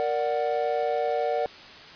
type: chord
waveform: triangle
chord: Bb augmented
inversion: none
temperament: equal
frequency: 466.2 / 587.3 / 740 Hz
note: Bb4 / D5 / F#5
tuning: 0 / 0 / 0 cents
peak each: -26 dBFS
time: 0-1.46 s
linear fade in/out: 0 ms
effects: white hiss -45 dBFS RMS until 1.95 s + resampled to 11025 Hz